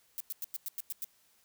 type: noise bursts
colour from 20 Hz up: violet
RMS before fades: -37 dBFS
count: 8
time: 0.18-1.044 s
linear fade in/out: 0 ms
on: 24 ms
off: 96 ms
effects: white hiss -68 dBFS RMS until 1.44 s